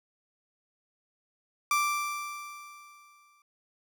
30% pulse tone with exponential decay, 1174.7 Hz, D6, in tune, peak -20 dBFS, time 1.71-3.42 s, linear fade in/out 2 ms, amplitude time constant 370 ms, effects none

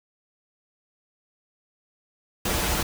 pink noise with comb filter, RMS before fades -25 dBFS, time 2.45-2.83 s, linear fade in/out 5 ms, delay 7.5 ms, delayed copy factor -0.55, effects none

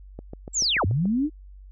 click train, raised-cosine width 2 ms, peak -23 dBFS, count 7, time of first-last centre 0.19-1.056 s, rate 6.93 Hz
sine linear two-way sweep, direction down then up, 7720 to 81.1 to 319.5 Hz, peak -20 dBFS, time 0.53-1.3 s, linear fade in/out 50 ms, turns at 0.85 s
effects added 48 Hz sine -42 dBFS peak until 1.71 s

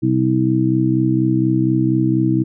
harmonic tone, 64.2 Hz, C2, 32 cents flat, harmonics 2 / 3 / 4 / 5, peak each -18 / -22 / -22 / -16 dBFS, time 0.02-2.44 s, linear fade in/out 20 ms, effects none

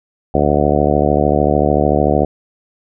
harmonic tone, 73.42 Hz, D2, in tune, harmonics 1 / 2 / 3 / 4 / 5 / 6 / 7 / 8 / 9 / 10, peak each -20 / -20 / -20 / -20 / -20 / -20 / -20 / -20 / -20 / -20 dBFS, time 0.34-2.25 s, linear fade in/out 5 ms, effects none

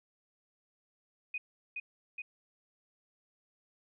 sine tone with echo, 2489 Hz, D#7, in tune, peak -34 dBFS, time 1.34-1.38 s, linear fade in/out 5 ms, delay 420 ms, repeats 2, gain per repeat -2 dB, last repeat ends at 2.22 s, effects none

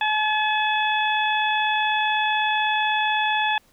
harmonic tone, 856 Hz, A5, 48 cents flat, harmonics 1 / 2 / 3 / 4, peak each -22 / -25 / -27 / -28 dBFS, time 0.01-3.58 s, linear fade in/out 2 ms, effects pink hiss -59 dBFS RMS until 3.72 s

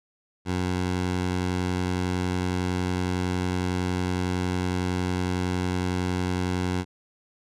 15% pulse tone, 90.9 Hz, F#2, 30 cents flat, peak -18 dBFS, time 0.45-6.85 s, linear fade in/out 50 ms, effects low-pass 8000 Hz 12 dB/octave

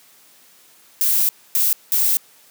violet noise bursts at uneven times, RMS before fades -17 dBFS, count 3, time 1.01-1.29 / 1.55-1.73 / 1.92-2.17 s, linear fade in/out 0 ms, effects white hiss -51 dBFS RMS until 2.5 s + high-pass 150 Hz 12 dB/octave

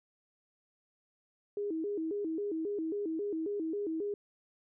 sine tone with vibrato, 362.8 Hz, F#4, 34 cents flat, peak -32 dBFS, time 1.57-4.14 s, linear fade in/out 2 ms, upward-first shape square, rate 3.7 Hz, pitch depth 210 cents each way, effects none

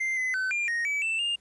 triangle tone with pitch steps, 2088 / 2029 / 1522 / 2399 / 1866 / 2291 / 2660 / 2815 Hz, C7 / B6 / F#6 / D7 / A#6 / D7 / E7 / F7, -4 / +46 / +48 / +36 / +1 / -44 / +15 / +13 cents, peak -24 dBFS, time 0-1.36 s, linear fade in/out 10 ms, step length 170 ms, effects pink hiss -65 dBFS RMS until 1.4 s + resampled to 24000 Hz

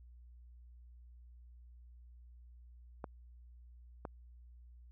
clicks, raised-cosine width 1 ms, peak -27 dBFS, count 2, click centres 3.042 / 4.052 s, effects added 60 Hz sine -54 dBFS peak until 4.91 s

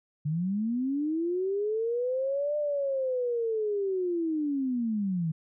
sine linear two-way sweep, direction up then down, 144 to 599 to 154.4 Hz, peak -26 dBFS, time 0.25-5.32 s, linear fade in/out 10 ms, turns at 2.57 s, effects none

